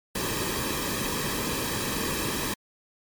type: noise with comb filter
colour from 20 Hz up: pink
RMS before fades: -29 dBFS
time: 0.15-2.54 s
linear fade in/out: 5 ms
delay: 1.4 ms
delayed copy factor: -0.65
effects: MP3 96 kbps